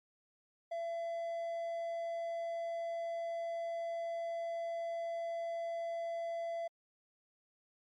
triangle tone, 673 Hz, E5, 36 cents sharp, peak -34 dBFS, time 0.71-6.68 s, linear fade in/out 10 ms, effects MP3 48 kbps

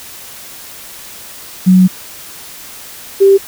sine tone pair in turn, 185 / 392 Hz, F#3 / G4, 0 / 0 cents, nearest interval octave + minor second, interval 1300 cents, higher second, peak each -3 dBFS, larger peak neither, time 1.66-1.88 / 3.2-3.38 s, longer first, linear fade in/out 20 ms, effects white hiss -32 dBFS RMS until 3.47 s

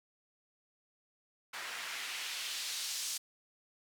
white noise with band-pass filter sweep, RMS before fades -40 dBFS, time 1.53-3.18 s, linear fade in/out 10 ms, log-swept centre 1500 to 5900 Hz, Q 1.1, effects none

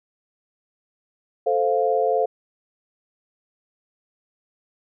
sine chord, F major, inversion first, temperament equal, 440 / 523.3 / 698.5 Hz, A4 / C5 / F5, 0 / 0 / 0 cents, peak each -22 dBFS, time 1.46-2.26 s, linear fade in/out 10 ms, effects none

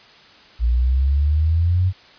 sine exponential sweep, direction up, 56.9 to 94.8 Hz, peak -14 dBFS, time 0.59-1.93 s, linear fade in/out 50 ms, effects white hiss -47 dBFS RMS until 2.18 s + resampled to 11025 Hz

